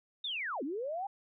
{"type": "linear two-way sweep", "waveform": "sine", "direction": "down then up", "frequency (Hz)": [3740, 246.9, 818], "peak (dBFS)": -34, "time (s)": [0.24, 1.07], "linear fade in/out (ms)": 5, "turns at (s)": 0.63, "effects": []}